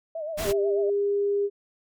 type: tone with vibrato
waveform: sine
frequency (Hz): 628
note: D#5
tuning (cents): +16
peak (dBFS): -29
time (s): 0.15-0.9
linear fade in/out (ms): 5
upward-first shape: sine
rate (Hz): 8.1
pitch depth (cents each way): 95
type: noise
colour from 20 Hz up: pink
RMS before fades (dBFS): -31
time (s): 0.37-0.53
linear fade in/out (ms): 20
type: tone with pitch glide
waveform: sine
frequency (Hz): 399.3 to 404.2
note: G4 to G#4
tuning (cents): +32 to -47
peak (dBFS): -21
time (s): 0.44-1.5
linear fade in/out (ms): 50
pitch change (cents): +21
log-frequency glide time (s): 0.61-0.94
effects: MP3 96 kbps

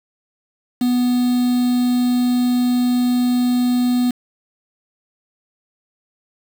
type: tone with quantisation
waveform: triangle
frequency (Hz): 246.9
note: B3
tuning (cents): 0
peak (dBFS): -12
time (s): 0.81-4.11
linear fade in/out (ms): 5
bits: 5
effects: none

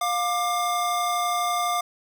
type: tone pair together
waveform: square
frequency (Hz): 707 / 1189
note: F5 / D6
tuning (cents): +21 / +21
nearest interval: major sixth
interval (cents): 900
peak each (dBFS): -26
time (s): 0.01-1.81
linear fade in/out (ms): 5
effects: none

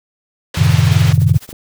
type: band-pass noise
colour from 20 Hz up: white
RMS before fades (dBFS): -25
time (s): 0.54-1.13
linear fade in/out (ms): 5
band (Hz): 130 to 3900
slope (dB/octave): 12
type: noise with tremolo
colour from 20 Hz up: white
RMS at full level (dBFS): -33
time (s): 0.56-1.53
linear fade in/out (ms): 10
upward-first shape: triangle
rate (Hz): 14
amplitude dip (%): 100
type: chord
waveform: sine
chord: F# diminished seventh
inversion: none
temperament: equal with one note detuned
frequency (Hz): 92.5 / 110 / 132.72 / 155.56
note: F#2 / A2 / C3 / Eb3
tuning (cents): 0 / 0 / +25 / 0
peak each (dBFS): -14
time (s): 0.57-1.38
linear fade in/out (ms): 10
type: clicks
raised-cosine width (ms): 2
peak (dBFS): -20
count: 10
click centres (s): 0.93 / 0.974 / 1.076 / 1.107 / 1.178 / 1.218 / 1.295 / 1.344 / 1.491 / 1.529
effects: none

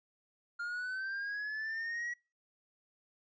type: linear sweep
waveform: triangle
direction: up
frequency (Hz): 1401 to 1929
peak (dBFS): -34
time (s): 0.59-2.14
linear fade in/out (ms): 10
effects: noise-tail reverb RT60 0.3 s tail -26 dB re dry + resampled to 16000 Hz

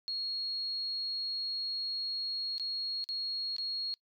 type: tone with dropouts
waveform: sine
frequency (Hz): 4300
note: C8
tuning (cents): +47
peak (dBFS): -33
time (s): 0.08-3.94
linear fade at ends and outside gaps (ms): 0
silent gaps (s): 2.581-2.597 / 3.041-3.089 / 3.565-3.583
effects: noise-tail reverb RT60 0.1 s tail -23 dB re dry

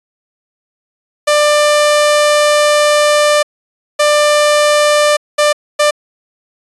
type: tone bursts at uneven times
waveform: sawtooth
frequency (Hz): 594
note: D5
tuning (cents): +20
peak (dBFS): -4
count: 4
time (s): 1.27-3.43 / 3.99-5.17 / 5.38-5.53 / 5.79-5.91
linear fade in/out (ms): 10
effects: resampled to 24000 Hz

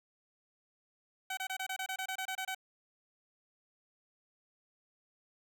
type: tone bursts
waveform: 15% pulse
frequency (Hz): 759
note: F#5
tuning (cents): +44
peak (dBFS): -29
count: 13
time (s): 1.3-2.548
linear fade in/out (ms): 5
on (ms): 72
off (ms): 26
effects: none

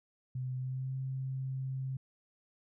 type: tone with pitch glide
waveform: sine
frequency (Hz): 128.2 to 132.26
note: C3 to C3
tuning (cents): -35 to +19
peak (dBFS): -34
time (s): 0.35-1.97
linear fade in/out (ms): 5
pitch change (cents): +54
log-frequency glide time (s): 0.55-0.95
effects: none

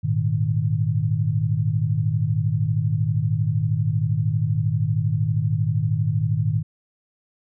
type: chord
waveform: sine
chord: Ab suspended second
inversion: none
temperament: equal with one note detuned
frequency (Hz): 103.83 / 116.54 / 153.42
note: Ab2 / Bb2 / Eb3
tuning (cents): 0 / 0 / -24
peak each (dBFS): -23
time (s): 0.03-6.63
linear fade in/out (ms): 20
effects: none

